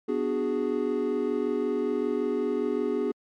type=chord; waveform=triangle; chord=G# half-diminished seventh; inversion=first; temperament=equal; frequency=246.9 / 293.7 / 370 / 415.3 Hz; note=B3 / D4 / F#4 / G#4; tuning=0 / 0 / 0 / 0 cents; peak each=-29 / -30 / -29 / -26 dBFS; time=0.08-3.12 s; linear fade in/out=10 ms; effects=MP3 64 kbps